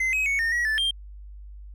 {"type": "tone with pitch steps", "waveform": "triangle", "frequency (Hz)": [2062, 2542, 2220, 1830, 1916, 1751, 3186], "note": ["C7", "D#7", "C#7", "A#6", "A#6", "A6", "G7"], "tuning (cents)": [-26, 36, 2, -32, 47, -9, 27], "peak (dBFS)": -20, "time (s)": [0, 0.91], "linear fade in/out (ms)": 5, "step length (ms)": 130, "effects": ["added 50 Hz sine -39 dBFS peak until 1.74 s"]}